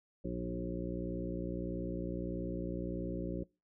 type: harmonic tone with a mistuned harmonic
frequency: 60 Hz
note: B1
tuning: 49 cents flat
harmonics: 1 / 2 / 3 / 4 / 5 / 6 / 7 / 9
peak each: -43 / -48 / -40 / -48 / -42 / -43 / -48 / -45 dBFS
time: 0.24-3.44 s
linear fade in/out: 10 ms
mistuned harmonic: 2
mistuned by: -23 cents
effects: noise-tail reverb RT60 0.3 s tail -26 dB re dry